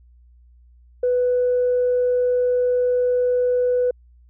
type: tone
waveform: sine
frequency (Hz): 495.5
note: B4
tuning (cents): +6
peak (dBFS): -15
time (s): 1.03-3.91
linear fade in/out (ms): 5
effects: tanh soft clip ceiling -12 dBFS + added 60 Hz sine -48 dBFS peak until 4.29 s